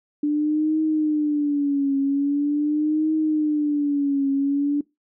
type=tone with vibrato; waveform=sine; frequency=293.7 Hz; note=D4; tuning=in tune; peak=-18 dBFS; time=0.23-4.81 s; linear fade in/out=5 ms; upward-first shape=triangle; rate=0.43 Hz; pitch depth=120 cents each way; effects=noise-tail reverb RT60 0.2 s tail -22 dB re dry